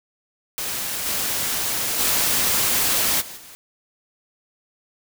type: noise with level steps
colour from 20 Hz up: white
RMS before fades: -27 / -24 / -20 / -37 / -43 dBFS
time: 0.58-3.55 s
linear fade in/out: 0 ms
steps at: 1.05 / 1.98 / 3.2 / 3.36 s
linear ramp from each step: 20 ms
effects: none